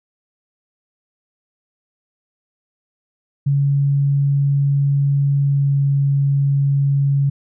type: tone with pitch glide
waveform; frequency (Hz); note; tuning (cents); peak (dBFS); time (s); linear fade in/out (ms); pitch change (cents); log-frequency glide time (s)
sine; 140.5 to 139.69; C#3 to C#3; +24 to +14; -13; 3.46-7.3; 10; -10; 5.4-5.78
effects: none